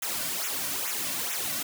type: noise with flanger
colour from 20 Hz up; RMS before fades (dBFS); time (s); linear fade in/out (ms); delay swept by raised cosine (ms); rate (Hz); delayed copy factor
white; -31; 0.02-1.63; 5; 0.21 to 2.41; 2.3; -0.85
effects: none